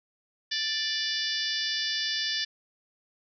harmonic tone, 587.3 Hz, D5, in tune, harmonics 3 / 4 / 5 / 6 / 7 / 8 / 9 / 10, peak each -34 / -43 / -36 / -33 / -39 / -33 / -35 / -44 dBFS, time 0.51-2.45 s, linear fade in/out 10 ms, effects none

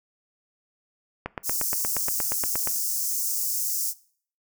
click train, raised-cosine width 0.5 ms, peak -14 dBFS, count 13, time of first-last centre 1.26-2.673 s, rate 8.49 Hz
white high-pass noise, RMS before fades -27 dBFS, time 1.43-3.94 s, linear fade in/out 50 ms, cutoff 5300 Hz, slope 48 dB/octave
effects noise-tail reverb RT60 0.5 s tail -20 dB re dry

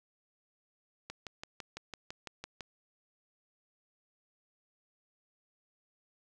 click train, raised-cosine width 0.2 ms, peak -24 dBFS, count 10, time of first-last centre 1.1-2.608 s, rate 5.97 Hz, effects none

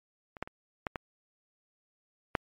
clicks, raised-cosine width 0.5 ms, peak -29 / -17 / -29 / -16 / -18 / -9 dBFS, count 6, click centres 0.368 / 0.426 / 0.475 / 0.868 / 0.958 / 2.352 s, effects MP3 64 kbps

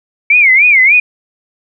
sine tone with vibrato, 2243 Hz, C#7, 20 cents sharp, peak -4 dBFS, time 0.3-1 s, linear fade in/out 5 ms, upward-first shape sine, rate 3.4 Hz, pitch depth 180 cents each way, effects none

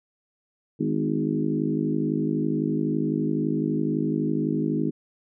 harmonic tone with a mistuned harmonic, 51.91 Hz, G#1, in tune, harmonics 3 / 4 / 5 / 6 / 7 / 8, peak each -29 / -29 / -28 / -27 / -33 / -34 dBFS, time 0.79-4.91 s, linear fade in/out 20 ms, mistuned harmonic 5, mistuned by -40 cents, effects none

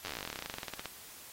slowing click train, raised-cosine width 0.2 ms, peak -21 dBFS, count 29, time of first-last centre 0.05-0.857 s, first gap 10 ms, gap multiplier 1.07, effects white hiss -51 dBFS RMS until 1.32 s + AAC 48 kbps

